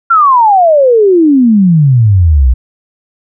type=exponential sweep; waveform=sine; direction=down; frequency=1396.9 to 58.27 Hz; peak=-3 dBFS; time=0.1-2.54 s; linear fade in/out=10 ms; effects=none